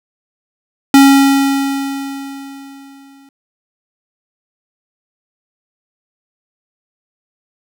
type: tone with exponential decay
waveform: square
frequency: 275.1 Hz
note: C#4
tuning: 13 cents flat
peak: -3 dBFS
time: 0.94-3.29 s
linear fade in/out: 2 ms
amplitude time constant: 510 ms
effects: none